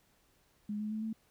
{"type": "tone with pitch steps", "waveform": "sine", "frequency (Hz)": [208.6, 212.7, 217, 221.3], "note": ["G#3", "G#3", "A3", "A3"], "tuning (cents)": [8, 42, -24, 10], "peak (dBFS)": -34, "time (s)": [0.69, 1.13], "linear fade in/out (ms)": 5, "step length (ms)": 110, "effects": ["pink hiss -70 dBFS RMS until 1.3 s"]}